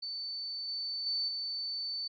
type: tone with level steps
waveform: sine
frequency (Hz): 4523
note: C#8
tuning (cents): +34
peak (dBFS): -36 / -34 / -30 / -34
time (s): 0.02-2.08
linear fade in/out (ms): 10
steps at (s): 0.68 / 1.06 / 1.28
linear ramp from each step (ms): 5
effects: none